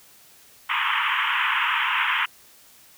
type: band-pass noise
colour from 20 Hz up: pink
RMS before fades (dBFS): -23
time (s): 0.69-2.26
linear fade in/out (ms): 10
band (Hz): 910 to 3200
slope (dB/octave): 96
effects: white hiss -52 dBFS RMS until 2.97 s